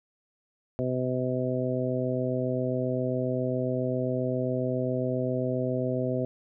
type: harmonic tone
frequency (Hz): 127.4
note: C3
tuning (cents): -46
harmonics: 1 / 2 / 3 / 4 / 5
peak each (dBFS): -31 / -31 / -33 / -32 / -33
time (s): 0.79-6.25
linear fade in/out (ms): 0
effects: none